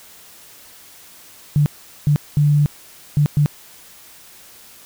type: tone bursts at uneven times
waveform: sine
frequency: 146.83 Hz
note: D3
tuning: in tune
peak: -11 dBFS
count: 5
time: 1.56-1.66 / 2.07-2.16 / 2.37-2.66 / 3.17-3.26 / 3.37-3.46 s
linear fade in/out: 0 ms
effects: white hiss -44 dBFS RMS until 4.85 s